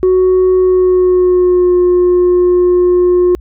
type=tone with pitch glide; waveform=sine; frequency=370.4 to 357.8 Hz; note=F#4 to F4; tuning=+2 to +42 cents; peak=-4 dBFS; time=0.03-3.35 s; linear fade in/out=0 ms; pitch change=-60 cents; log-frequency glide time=0.56-1.76 s; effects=tanh soft clip ceiling -5 dBFS + added 60 Hz sine -30 dBFS peak until 3.4 s